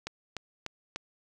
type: click train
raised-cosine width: 0.2 ms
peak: -18 dBFS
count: 4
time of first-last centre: 0.07-0.96 s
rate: 3.37 Hz
effects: none